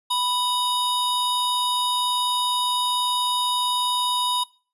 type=tone pair together; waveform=square; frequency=987.8 / 3729 Hz; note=B5 / A#7; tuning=0 / 0 cents; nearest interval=octave + major seventh; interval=2300 cents; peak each=-24 dBFS; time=0.1-4.44 s; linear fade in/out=10 ms; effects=noise-tail reverb RT60 0.4 s tail -23 dB re dry + resampled to 32000 Hz